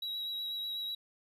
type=tone with vibrato; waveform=triangle; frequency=3869 Hz; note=B7; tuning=36 cents flat; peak=-34 dBFS; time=0.02-0.95 s; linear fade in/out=5 ms; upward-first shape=sine; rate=8.1 Hz; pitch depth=18 cents each way; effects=none